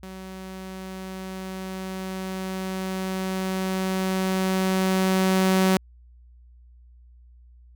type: tone with level ramp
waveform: sawtooth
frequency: 188.5 Hz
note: F#3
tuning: 32 cents sharp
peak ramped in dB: -33 to -13 dBFS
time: 0.03-5.77 s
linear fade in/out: 2 ms
effects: added 60 Hz sine -48 dBFS peak until 7.75 s